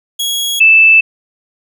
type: tone pair in turn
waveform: sawtooth / sine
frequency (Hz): 3322 / 2637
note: G#7 / E7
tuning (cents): 0 / 0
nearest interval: major third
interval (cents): 400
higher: first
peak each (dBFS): -11 / -3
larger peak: second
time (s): 0.19-0.6 / 0.6-1.01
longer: neither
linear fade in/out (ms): 10
effects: none